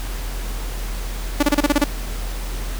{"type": "tone bursts", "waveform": "sawtooth", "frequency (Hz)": 290, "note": "D4", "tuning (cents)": -22, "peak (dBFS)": -9, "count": 8, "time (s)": [1.4, 1.842], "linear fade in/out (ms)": 5, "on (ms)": 29, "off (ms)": 30, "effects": ["added 42 Hz sine -24 dBFS peak until 2.79 s", "pink hiss -34 dBFS RMS until 2.79 s"]}